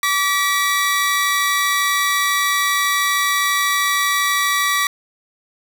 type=tone pair together; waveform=sawtooth; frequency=1152.9 / 1939 Hz; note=D6 / B6; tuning=-32 / -32 cents; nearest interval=major sixth; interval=900 cents; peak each=-15 dBFS; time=0.03-4.87 s; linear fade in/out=2 ms; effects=none